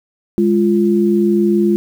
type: tone pair together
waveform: sine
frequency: 206.1 / 346.6 Hz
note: G#3 / F4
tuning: -13 / -13 cents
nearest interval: major sixth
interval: 900 cents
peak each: -13 dBFS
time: 0.38-1.76 s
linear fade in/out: 0 ms
effects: 7-bit